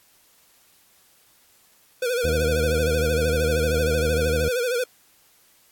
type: tone with vibrato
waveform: square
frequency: 489.4 Hz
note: B4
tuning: 16 cents flat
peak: -22 dBFS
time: 2.02-4.84 s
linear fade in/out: 5 ms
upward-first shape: sine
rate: 13 Hz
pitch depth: 84 cents each way
type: harmonic tone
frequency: 77.78 Hz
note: D#2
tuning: in tune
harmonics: 1 / 2 / 3 / 4 / 5 / 6 / 7 / 8 / 9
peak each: -24 / -30 / -34 / -36 / -38 / -40 / -41 / -42 / -43 dBFS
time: 2.24-4.49 s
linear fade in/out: 5 ms
effects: white hiss -58 dBFS RMS until 5.71 s + AAC 64 kbps